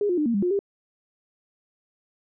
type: tone with pitch steps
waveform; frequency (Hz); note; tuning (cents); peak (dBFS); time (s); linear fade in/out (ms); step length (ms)
sine; 411 / 355.4 / 300.8 / 233.1 / 200.6 / 357.2 / 399.2; G#4 / F4 / D4 / A#3 / G3 / F4 / G4; -18 / +30 / +42 / 0 / +40 / +39 / +32; -20; 0.01-0.591; 2; 83
effects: none